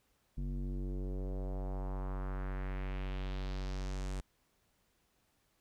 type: tone with low-pass filter sweep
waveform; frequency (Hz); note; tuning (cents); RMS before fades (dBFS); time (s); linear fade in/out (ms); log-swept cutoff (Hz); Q
square; 47.27; F#1; +38; -38; 0.37-4.21; 10; 210 to 8600; 1.9
effects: pink hiss -75 dBFS RMS until 5.6 s